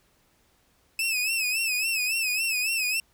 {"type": "tone with vibrato", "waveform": "sawtooth", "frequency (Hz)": 2590, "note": "E7", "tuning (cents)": -31, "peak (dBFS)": -21, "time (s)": [0.99, 3], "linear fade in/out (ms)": 2, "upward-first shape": "sine", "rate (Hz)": 3.6, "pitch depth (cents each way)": 93, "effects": ["pink hiss -65 dBFS RMS until 3.13 s"]}